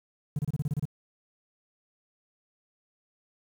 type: tone bursts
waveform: triangle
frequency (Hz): 146.7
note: D3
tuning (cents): -2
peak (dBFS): -22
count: 9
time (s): 0.36-0.854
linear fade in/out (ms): 5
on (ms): 30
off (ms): 28
effects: tanh soft clip ceiling -21 dBFS + 9-bit